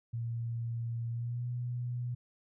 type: tone with pitch glide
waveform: sine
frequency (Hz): 116.54 to 122.19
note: A#2 to B2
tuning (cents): 0 to -18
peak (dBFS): -33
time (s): 0.13-2.15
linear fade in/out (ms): 10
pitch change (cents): +82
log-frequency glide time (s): 1.1-1.46
effects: none